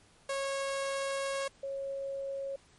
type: tone pair in turn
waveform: sawtooth / sine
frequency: 548 / 548 Hz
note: C#5 / C#5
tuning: -20 / -20 cents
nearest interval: unison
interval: 0 cents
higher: neither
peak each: -28 / -34 dBFS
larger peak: first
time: 0.29-1.48 / 1.63-2.56 s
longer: first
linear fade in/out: 5 ms
effects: pink hiss -62 dBFS RMS until 2.78 s + MP3 48 kbps